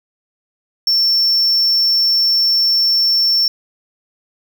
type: tone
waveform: triangle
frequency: 5420 Hz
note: E8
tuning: 47 cents sharp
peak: -10 dBFS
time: 0.87-3.48 s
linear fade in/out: 2 ms
effects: none